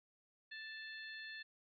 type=harmonic tone with a mistuned harmonic; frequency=881 Hz; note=A5; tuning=2 cents sharp; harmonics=2 / 3 / 4 / 5; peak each=-48 / -56 / -56 / -56 dBFS; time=0.51-1.43 s; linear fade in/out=10 ms; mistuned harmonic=5; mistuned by=-55 cents; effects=none